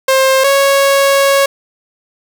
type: tone pair in turn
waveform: sawtooth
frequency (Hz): 530 / 552.8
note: C5 / C#5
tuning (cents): +22 / -5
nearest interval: minor second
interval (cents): 73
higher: second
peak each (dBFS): -4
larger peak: neither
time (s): 0.08-0.44 / 0.44-1.46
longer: second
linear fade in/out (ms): 5
effects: none